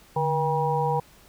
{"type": "harmonic tone with a mistuned harmonic", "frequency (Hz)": 160, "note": "D#3", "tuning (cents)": 49, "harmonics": [1, 3, 5, 6], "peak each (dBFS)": [-27, -27, -27, -27], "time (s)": [0.16, 1], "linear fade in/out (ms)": 5, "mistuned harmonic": 1, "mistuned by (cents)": -140, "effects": ["pink hiss -54 dBFS RMS until 1.28 s"]}